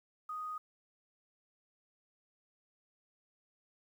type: tone with quantisation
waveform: sine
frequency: 1244.5 Hz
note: D#6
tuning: in tune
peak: -38 dBFS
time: 0.29-0.58 s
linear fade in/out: 5 ms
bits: 11
effects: none